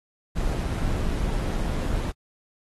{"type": "noise with amplitude modulation", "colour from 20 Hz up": "brown", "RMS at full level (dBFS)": -24, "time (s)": [0.35, 2.12], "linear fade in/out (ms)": 20, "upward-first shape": "sine", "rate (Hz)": 152, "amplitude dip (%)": 35, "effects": ["AAC 32 kbps"]}